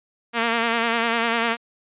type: tone with vibrato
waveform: 5% pulse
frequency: 231.1 Hz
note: A#3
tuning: 15 cents flat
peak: -8 dBFS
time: 0.33-1.57 s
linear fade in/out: 50 ms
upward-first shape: sine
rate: 10 Hz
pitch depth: 39 cents each way
effects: resampled to 8000 Hz